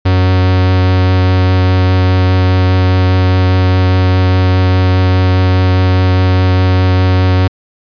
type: tone with vibrato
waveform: 45% pulse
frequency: 92.5 Hz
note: F#2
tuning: in tune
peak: -7 dBFS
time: 0.05-7.48 s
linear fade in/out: 10 ms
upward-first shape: triangle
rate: 4.9 Hz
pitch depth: 9 cents each way
effects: resampled to 11025 Hz